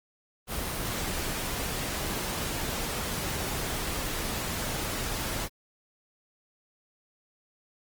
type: noise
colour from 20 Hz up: pink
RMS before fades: -32 dBFS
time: 0.47-5.49 s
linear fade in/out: 50 ms
effects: Opus 24 kbps